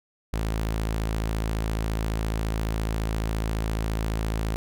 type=tone; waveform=sawtooth; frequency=54.5 Hz; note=A1; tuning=16 cents flat; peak=-21 dBFS; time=0.33-4.56 s; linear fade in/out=0 ms; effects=none